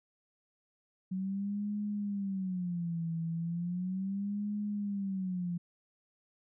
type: tone with vibrato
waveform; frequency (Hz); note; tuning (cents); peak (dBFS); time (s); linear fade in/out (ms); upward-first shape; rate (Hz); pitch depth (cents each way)
sine; 185; F#3; 0; -32; 1.11-5.58; 10; sine; 0.36; 200
effects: none